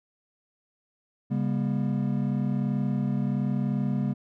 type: tone cluster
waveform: triangle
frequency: 137.9 / 199.8 / 240.8 Hz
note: C#3 / G3 / B3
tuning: -9 / +33 / -44 cents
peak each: -26 / -26 / -28 dBFS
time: 1.3-4.14 s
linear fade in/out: 20 ms
effects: none